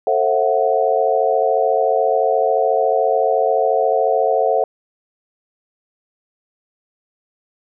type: chord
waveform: sine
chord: F# half-diminished seventh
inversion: first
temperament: just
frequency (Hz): 444 / 532.8 / 666 / 740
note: A4 / C5 / E5 / F#5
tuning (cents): +16 / +31 / +18 / 0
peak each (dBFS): -19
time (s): 0.07-4.64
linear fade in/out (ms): 2
effects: none